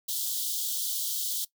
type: high-pass noise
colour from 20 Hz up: white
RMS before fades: -31 dBFS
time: 0.08-1.45 s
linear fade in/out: 10 ms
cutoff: 3100 Hz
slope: 96 dB/octave
effects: noise-tail reverb RT60 0.1 s tail -19 dB re dry

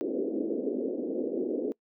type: band-pass noise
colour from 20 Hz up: pink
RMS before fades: -31 dBFS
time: 0.01-1.72 s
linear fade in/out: 0 ms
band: 250 to 500 Hz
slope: 48 dB/octave
effects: noise-tail reverb RT60 0.1 s tail -24 dB re dry

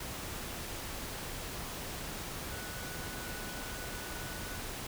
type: tone in noise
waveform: sine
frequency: 1480 Hz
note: F#6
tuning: in tune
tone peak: -48 dBFS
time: 2.51-4.6 s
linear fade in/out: 5 ms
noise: pink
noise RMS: -41 dBFS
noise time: 0-4.87 s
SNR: -10 dB
effects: none

